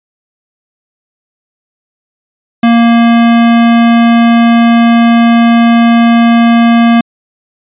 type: tone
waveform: square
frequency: 233.1 Hz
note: A#3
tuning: in tune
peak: -4 dBFS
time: 2.63-7.01 s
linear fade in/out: 5 ms
effects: resampled to 8000 Hz